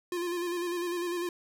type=tone with vibrato; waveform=square; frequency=349.2 Hz; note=F4; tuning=in tune; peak=-31 dBFS; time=0.12-1.29 s; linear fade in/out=2 ms; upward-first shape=square; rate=10 Hz; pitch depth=32 cents each way; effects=none